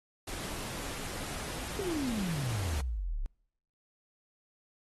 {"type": "noise", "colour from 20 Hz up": "pink", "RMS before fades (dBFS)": -40, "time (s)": [0.27, 2.81], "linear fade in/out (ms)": 5}
{"type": "exponential sweep", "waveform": "sine", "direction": "down", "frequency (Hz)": [415.3, 30.87], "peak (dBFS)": -31, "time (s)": [1.79, 3.26], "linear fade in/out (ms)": 0}
{"effects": ["noise-tail reverb RT60 0.8 s tail -26 dB re dry", "AAC 32 kbps"]}